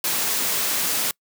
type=noise; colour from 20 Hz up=white; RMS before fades=-23 dBFS; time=0.04-1.11 s; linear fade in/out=2 ms; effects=noise-tail reverb RT60 0.1 s tail -26 dB re dry + high-pass 150 Hz 12 dB/octave